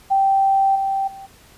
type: tone with level steps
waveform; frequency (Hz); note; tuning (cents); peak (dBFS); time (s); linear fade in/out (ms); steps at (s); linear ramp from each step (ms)
sine; 780; G5; -9; -13 / -18 / -34; 0.1-1.27; 20; 0.75 / 1.07; 10
effects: pink hiss -49 dBFS RMS until 1.57 s + resampled to 32000 Hz